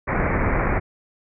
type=low-pass noise; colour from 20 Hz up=pink; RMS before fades=-21 dBFS; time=0.07-0.8 s; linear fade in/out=20 ms; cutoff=2300 Hz; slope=96 dB/octave; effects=none